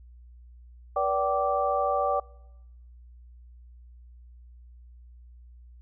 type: tone cluster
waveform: sine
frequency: 483.5 / 577 / 768 / 1170 Hz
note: B4 / D5 / G5 / D6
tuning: -37 / -31 / -36 / -7 cents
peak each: -32 / -27 / -27 / -29 dBFS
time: 0.96-2.2 s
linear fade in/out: 5 ms
effects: noise-tail reverb RT60 1.0 s tail -26 dB re dry + added 60 Hz sine -47 dBFS peak until 5.81 s

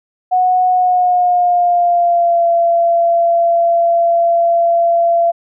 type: tone with pitch glide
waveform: sine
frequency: 734 to 680.9 Hz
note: F#5 to F5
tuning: -14 to -44 cents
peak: -9 dBFS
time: 0.31-5.32 s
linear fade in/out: 20 ms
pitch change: -130 cents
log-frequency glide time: 0.69-2.47 s
effects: none

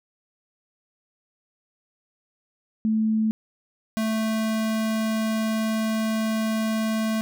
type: tone pair in turn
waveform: sine / square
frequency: 218.9 / 220.2 Hz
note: A3 / A3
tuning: -9 / +2 cents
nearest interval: unison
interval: 11 cents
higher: second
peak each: -19 / -23 dBFS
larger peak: first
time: 2.85-3.31 / 3.97-7.21 s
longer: second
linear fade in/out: 0 ms
effects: none

